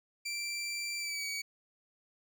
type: tone with pitch glide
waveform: 20% pulse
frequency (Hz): 2349 to 2265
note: D7 to C#7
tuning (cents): 0 to +37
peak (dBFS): -30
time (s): 0.25-1.42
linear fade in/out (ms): 10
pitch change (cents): -63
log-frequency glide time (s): 0.97-1.26
effects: none